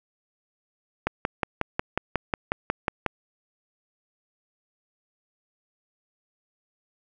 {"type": "click train", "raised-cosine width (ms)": 0.5, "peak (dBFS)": -8, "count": 12, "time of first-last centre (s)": [1.07, 3.063], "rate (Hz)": 5.52, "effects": []}